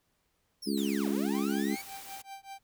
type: linear two-way sweep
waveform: sawtooth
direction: down then up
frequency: 5630 to 293.7 to 2313 Hz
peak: -37 dBFS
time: 0.62-1.82 s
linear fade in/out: 10 ms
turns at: 1.1 s
type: harmonic tone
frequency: 69.3 Hz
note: C#2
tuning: in tune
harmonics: 3 / 4 / 5 / 6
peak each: -31 / -32 / -35 / -39 dBFS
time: 0.66-1.76 s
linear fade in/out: 20 ms
type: noise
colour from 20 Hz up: white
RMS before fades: -47 dBFS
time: 0.77-2.22 s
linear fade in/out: 5 ms
type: tone with tremolo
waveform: 45% pulse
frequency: 784 Hz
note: G5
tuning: in tune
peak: -40 dBFS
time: 1.32-2.59 s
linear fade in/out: 20 ms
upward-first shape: triangle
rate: 5.2 Hz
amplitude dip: 100%
effects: pink hiss -75 dBFS RMS until 2.63 s